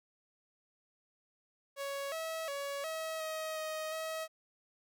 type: tone with pitch steps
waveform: sawtooth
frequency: 557 / 646 / 562 / 641 / 632 / 627 / 639 Hz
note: C#5 / E5 / C#5 / E5 / D#5 / D#5 / D#5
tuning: +8 / -35 / +24 / -49 / +27 / +13 / +46 cents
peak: -33 dBFS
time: 1.76-4.28 s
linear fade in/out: 50 ms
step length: 360 ms
effects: none